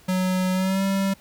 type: tone with pitch glide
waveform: square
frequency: 185 to 194.65 Hz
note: F#3 to G3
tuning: 0 to -12 cents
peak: -21 dBFS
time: 0.08-1.14 s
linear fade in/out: 10 ms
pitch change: +88 cents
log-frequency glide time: 0.53-0.83 s
effects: pink hiss -53 dBFS RMS until 1.2 s